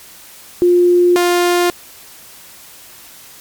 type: tone pair in turn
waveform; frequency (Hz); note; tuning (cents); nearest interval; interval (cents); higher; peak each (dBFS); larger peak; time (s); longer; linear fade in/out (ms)
sine / sawtooth; 353.4 / 351.9; F4 / F4; +21 / +13; unison; 8; first; -7; neither; 0.62-1.16 / 1.16-1.7; neither; 0
effects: white hiss -39 dBFS RMS until 3.4 s + MP3 96 kbps